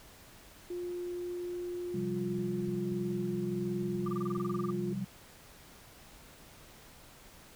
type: tone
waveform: sine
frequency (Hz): 353.5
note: F4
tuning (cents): +21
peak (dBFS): -35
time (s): 0.7-4.93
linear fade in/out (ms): 5
type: chord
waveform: sine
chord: C suspended fourth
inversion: none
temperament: equal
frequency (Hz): 130.81 / 174.61 / 196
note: C3 / F3 / G3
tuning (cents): 0 / 0 / 0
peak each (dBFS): -40 / -40 / -35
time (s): 1.94-5.05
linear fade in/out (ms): 5
type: clicks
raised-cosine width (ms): 3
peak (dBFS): -37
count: 4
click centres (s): 2.386 / 2.683 / 2.922 / 4.377
type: tone bursts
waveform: sine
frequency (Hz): 1188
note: D6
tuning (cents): +20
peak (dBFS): -36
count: 14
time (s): 4.06-4.706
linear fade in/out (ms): 5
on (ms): 22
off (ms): 26
effects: pink hiss -55 dBFS RMS until 7.55 s